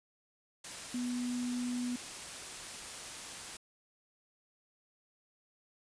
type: tone in noise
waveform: sine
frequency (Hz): 245.7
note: B3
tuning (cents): -9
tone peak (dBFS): -33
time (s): 0.94-1.96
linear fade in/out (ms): 5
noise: white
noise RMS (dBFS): -44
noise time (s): 0.64-3.57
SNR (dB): +8
effects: resampled to 22050 Hz